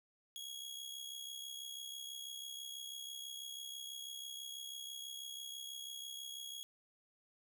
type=tone with amplitude modulation; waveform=sawtooth; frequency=3316 Hz; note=G#7; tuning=3 cents flat; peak=-39 dBFS; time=0.36-6.63 s; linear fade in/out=0 ms; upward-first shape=sine; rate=66.1 Hz; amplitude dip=60%; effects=none